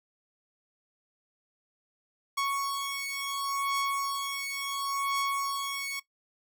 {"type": "beating tone pair", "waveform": "sawtooth", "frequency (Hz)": [1108.7, 1109.41], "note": ["C#6", "C#6"], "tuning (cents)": [0, 1], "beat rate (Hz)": 0.71, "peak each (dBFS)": -29, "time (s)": [2.37, 6], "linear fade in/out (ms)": 10, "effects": ["noise-tail reverb RT60 0.1 s tail -17 dB re dry"]}